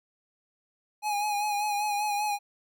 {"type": "tone with vibrato", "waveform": "square", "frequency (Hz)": 830.6, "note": "G#5", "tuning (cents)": 0, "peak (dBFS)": -27, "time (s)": [1.02, 2.39], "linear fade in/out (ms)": 50, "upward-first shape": "sine", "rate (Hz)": 5.1, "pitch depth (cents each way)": 37, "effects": []}